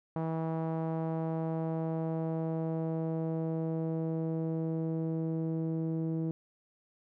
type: tone with low-pass filter sweep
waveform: sawtooth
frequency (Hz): 161.8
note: E3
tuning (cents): -32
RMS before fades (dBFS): -33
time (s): 0.16-6.31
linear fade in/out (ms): 0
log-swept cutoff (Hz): 880 to 370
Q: 1.6
effects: none